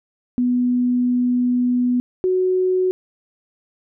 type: tone pair in turn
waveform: sine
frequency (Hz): 246.9 / 369.9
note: B3 / F#4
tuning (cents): 0 / 0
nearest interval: perfect fifth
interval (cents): 700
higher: second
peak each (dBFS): -15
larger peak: neither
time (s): 0.38-2 / 2.24-2.91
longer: first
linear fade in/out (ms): 0
effects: none